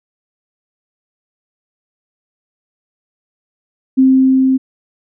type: tone with level ramp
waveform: sine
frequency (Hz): 262.8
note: C4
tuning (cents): +8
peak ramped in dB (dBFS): -5 to -9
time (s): 3.97-4.58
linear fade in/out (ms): 20
effects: none